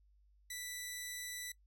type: tone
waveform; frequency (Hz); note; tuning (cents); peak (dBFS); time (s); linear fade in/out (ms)
10% pulse; 1975.5; B6; 0; -33; 0.5-1.52; 5
effects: noise-tail reverb RT60 0.1 s tail -21 dB re dry + added 50 Hz sine -65 dBFS peak until 1.66 s